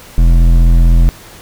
triangle tone with hard clipping, 42.16 Hz, E1, 40 cents sharp, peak -6 dBFS, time 0.18-1.09 s, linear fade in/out 0 ms, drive 14 dB, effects pink hiss -36 dBFS RMS until 1.41 s

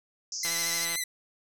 pink band-pass noise, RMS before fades -35 dBFS, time 0.32-0.85 s, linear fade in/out 2 ms, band 5000 to 6600 Hz, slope 96 dB/octave
10% pulse tone with vibrato, 2031 Hz, B6, 48 cents sharp, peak -20 dBFS, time 0.43-1.04 s, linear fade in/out 5 ms, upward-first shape triangle, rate 13 Hz, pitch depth 57 cents each way
click train, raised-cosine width 0.2 ms, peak -19 dBFS, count 86, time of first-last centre 0.45-0.956 s, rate 168 Hz
effects none

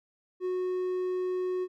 triangle tone, 366.6 Hz, F#4, 16 cents flat, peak -26 dBFS, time 0.4-1.68 s, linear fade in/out 50 ms, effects none

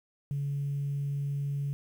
sine tone, 141.5 Hz, C#3, 36 cents sharp, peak -28 dBFS, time 0.31-1.73 s, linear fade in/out 0 ms, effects tanh soft clip ceiling -25 dBFS + 10-bit

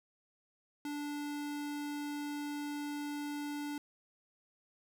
square tone, 291.9 Hz, D4, 10 cents flat, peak -38 dBFS, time 0.85-3.78 s, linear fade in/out 2 ms, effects none

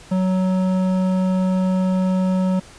sine tone with hard clipping, 186.2 Hz, F#3, 11 cents sharp, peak -18 dBFS, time 0.11-2.6 s, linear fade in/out 10 ms, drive 11 dB, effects pink hiss -44 dBFS RMS until 2.78 s + resampled to 22050 Hz

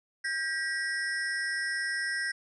square ring-modulated tone, 1760 Hz, A6, in tune, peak -27 dBFS, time 0.24-2.32 s, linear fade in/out 10 ms, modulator 161 Hz, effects resampled to 22050 Hz

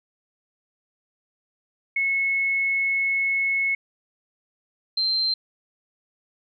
sine tone pair in turn, 2190 / 4134 Hz, C#7 / C8, -22 / -22 cents, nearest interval major seventh, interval 1100 cents, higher second, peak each -20 dBFS, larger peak neither, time 1.96-3.75 / 4.97-5.34 s, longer first, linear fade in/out 5 ms, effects none

